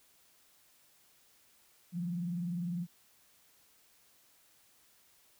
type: tone with vibrato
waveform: sine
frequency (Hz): 174.3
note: F3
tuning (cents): -3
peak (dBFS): -33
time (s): 1.92-2.87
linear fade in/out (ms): 50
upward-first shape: sine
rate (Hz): 20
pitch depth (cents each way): 100
effects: white hiss -66 dBFS RMS until 5.39 s